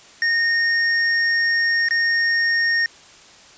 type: tone with dropouts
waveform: square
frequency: 1845 Hz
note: A#6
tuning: 18 cents flat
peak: -17 dBFS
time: 0.22-2.86 s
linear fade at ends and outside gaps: 1 ms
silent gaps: 1.886-1.908 s
effects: white hiss -46 dBFS RMS until 3.57 s + resampled to 16000 Hz